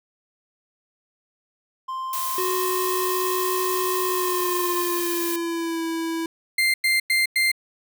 triangle tone, 1046.5 Hz, C6, in tune, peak -25 dBFS, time 1.88-5.01 s, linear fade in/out 10 ms
blue noise, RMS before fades -29 dBFS, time 2.13-5.36 s, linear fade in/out 2 ms
square tone with pitch glide, 369.2 to 328.9 Hz, F#4 to E4, -4 to -4 cents, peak -25 dBFS, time 2.38-6.26 s, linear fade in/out 2 ms, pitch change -200 cents, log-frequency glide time 4.06-5.83 s
35% pulse tone bursts, 2093 Hz, C7, in tune, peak -16 dBFS, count 4, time 6.58-7.517 s, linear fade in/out 5 ms, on 160 ms, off 99 ms
effects none

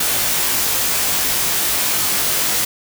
white noise with comb filter, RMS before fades -18 dBFS, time 0-2.65 s, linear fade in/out 5 ms, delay 19 ms, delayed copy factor +0.9, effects none

